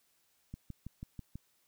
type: click train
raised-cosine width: 5 ms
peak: -30 dBFS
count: 6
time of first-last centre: 0.54-1.356 s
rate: 6.13 Hz
effects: white hiss -73 dBFS RMS until 1.67 s